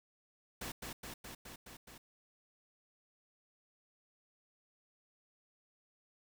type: noise with echo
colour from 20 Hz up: pink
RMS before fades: -43 dBFS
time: 0.61-0.72 s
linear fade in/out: 5 ms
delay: 210 ms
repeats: 6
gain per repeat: -2 dB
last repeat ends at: 1.98 s
effects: none

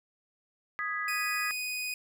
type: chord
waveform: sine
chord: G# minor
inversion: second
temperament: equal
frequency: 1244.5 / 1661.2 / 1975.5 Hz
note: D#6 / G#6 / B6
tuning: 0 / 0 / 0 cents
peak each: -35 / -35 / -35 dBFS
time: 0.79-1.51 s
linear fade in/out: 0 ms
type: tone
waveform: sawtooth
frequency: 2489 Hz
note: D#7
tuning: in tune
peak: -29 dBFS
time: 1.08-1.94 s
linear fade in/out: 2 ms
effects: none

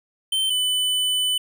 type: tone pair in turn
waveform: square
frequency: 3100 / 3000 Hz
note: G7 / F#7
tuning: -20 / +23 cents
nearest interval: minor second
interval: 57 cents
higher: first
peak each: -20 dBFS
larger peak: neither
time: 0.32-0.5 / 0.5-1.38 s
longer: second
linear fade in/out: 5 ms
effects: none

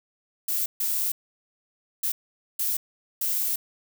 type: noise bursts at uneven times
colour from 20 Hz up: violet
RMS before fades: -26 dBFS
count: 5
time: 0.48-0.66 / 0.8-1.12 / 2.03-2.12 / 2.59-2.77 / 3.21-3.56 s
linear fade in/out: 5 ms
effects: none

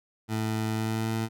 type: tone with pitch glide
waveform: 20% pulse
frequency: 110 to 112.05 Hz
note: A2 to A2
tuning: 0 to +32 cents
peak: -22 dBFS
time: 0.28-1.29 s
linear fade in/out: 50 ms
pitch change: +32 cents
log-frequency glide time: 0.73-1.16 s
effects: none

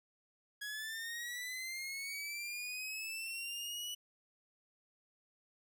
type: linear sweep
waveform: sawtooth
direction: up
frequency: 1661.2 to 2960 Hz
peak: -37 dBFS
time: 0.61-3.95 s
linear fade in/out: 10 ms
effects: none

